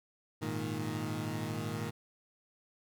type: chord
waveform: 20% pulse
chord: Ab suspended second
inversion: none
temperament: equal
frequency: 103.83 / 116.54 / 155.56 Hz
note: Ab2 / Bb2 / Eb3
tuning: 0 / 0 / 0 cents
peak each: -35 / -34 / -34 dBFS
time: 0.41-1.91 s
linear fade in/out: 20 ms
effects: none